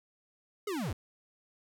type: linear sweep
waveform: square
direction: down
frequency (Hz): 435.9 to 61.74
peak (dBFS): -33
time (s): 0.67-0.93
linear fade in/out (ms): 5
effects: none